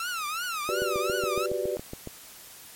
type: tone with vibrato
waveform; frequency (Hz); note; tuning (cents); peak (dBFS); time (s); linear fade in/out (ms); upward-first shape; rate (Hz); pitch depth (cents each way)
sawtooth; 1318.5; E6; 0; -26; 0-1.46; 2; triangle; 2.8; 220
type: chord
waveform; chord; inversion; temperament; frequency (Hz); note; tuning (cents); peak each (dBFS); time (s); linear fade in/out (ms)
sine; G major seventh; third; equal; 370 / 392 / 493.9 / 587.3; F#4 / G4 / B4 / D5; 0 / 0 / 0 / 0; -32; 0.69-1.77; 0
type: click train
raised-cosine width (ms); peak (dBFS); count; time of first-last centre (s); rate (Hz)
2; -22; 10; 0.82-2.073; 7.18
effects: white hiss -47 dBFS RMS until 2.75 s + MP3 64 kbps